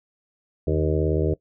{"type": "harmonic tone with a mistuned harmonic", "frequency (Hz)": 78, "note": "D#2", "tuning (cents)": 5, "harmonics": [1, 2, 4, 5, 6, 7, 8], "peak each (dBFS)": [-24, -26, -28, -26, -27, -32, -33], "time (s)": [0.67, 1.34], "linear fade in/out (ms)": 5, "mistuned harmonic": 1, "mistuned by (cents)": 83, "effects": ["noise-tail reverb RT60 0.1 s tail -20 dB re dry"]}